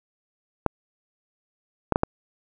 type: clicks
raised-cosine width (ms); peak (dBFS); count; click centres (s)
1; -5; 4; 0.663 / 1.923 / 1.959 / 2.034
effects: none